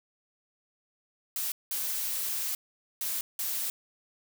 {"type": "noise bursts at uneven times", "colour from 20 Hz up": "blue", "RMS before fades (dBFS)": -32, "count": 4, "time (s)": [[1.36, 1.52], [1.71, 2.55], [3.01, 3.21], [3.39, 3.7]], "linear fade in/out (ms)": 2, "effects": []}